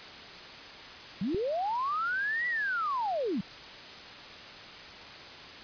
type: linear two-way sweep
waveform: sine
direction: up then down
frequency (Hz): 167 to 1975.5 to 167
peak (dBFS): -28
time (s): 1.21-3.41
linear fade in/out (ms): 5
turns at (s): 2.47
type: click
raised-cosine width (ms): 3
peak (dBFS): -22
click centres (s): 1.346
effects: white hiss -45 dBFS RMS until 5.63 s + resampled to 11025 Hz